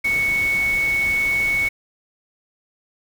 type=tone in noise; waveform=sine; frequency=2217 Hz; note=C#7; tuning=in tune; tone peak=-17 dBFS; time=0.04-1.69 s; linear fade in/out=10 ms; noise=pink; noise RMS=-33 dBFS; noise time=0.04-1.69 s; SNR=+13 dB; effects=none